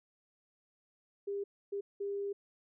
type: tone bursts at uneven times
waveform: sine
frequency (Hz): 401.1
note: G4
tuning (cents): +40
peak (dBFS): -34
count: 3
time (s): 1.27-1.44 / 1.72-1.81 / 2-2.33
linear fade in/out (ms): 10
effects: none